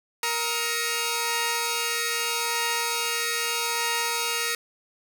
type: tone cluster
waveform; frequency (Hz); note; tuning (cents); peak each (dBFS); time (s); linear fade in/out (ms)
10% pulse; 468.1 / 937 / 1276 / 2191; A#4 / A#5 / D#6 / C#7; +7 / +9 / +43 / -21; -22; 0.23-4.55; 2
effects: none